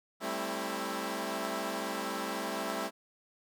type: chord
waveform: 10% pulse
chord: A minor seventh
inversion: third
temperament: equal with one note detuned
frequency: 196 / 220 / 265.6 / 329.6 Hz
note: G3 / A3 / C4 / E4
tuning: 0 / 0 / +26 / 0 cents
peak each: -31 dBFS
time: 0.2-2.91 s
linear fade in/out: 50 ms
effects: none